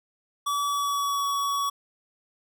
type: tone with pitch glide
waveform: square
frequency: 1146 to 1127 Hz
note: D6 to C#6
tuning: -43 to +28 cents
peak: -25 dBFS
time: 0.46-1.7 s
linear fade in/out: 10 ms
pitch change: -29 cents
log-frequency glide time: 0.64-1.26 s
effects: none